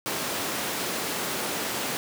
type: high-pass noise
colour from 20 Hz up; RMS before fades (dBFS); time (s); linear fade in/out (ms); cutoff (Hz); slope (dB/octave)
pink; -30; 0.06-1.97; 0; 240; 12
effects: none